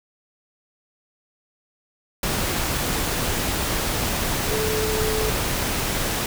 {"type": "tone in noise", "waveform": "sine", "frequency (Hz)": 433.9, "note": "A4", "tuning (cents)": -24, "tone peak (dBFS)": -24, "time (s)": [4.51, 5.3], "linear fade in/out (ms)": 2, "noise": "pink", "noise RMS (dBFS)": -24, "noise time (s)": [2.23, 6.26], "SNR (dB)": -3, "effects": []}